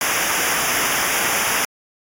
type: noise with comb filter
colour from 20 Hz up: pink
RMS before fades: -20 dBFS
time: 0.01-1.65 s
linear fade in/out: 2 ms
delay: 0.24 ms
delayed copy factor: -1
effects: AAC 64 kbps